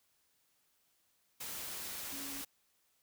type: tone in noise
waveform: sine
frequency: 278 Hz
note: C#4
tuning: 5 cents sharp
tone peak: -48 dBFS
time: 2.12-2.42 s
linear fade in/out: 10 ms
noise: white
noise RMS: -43 dBFS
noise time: 1.4-2.45 s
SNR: -8 dB
effects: white hiss -75 dBFS RMS until 3.02 s